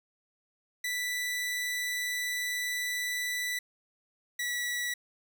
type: tone pair in turn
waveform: sawtooth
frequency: 1975.5 / 1946.1 Hz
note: B6 / B6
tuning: 0 / -26 cents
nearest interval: unison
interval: 26 cents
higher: first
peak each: -27 dBFS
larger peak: neither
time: 0.84-3.59 / 4.39-4.94 s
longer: first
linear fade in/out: 5 ms
effects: none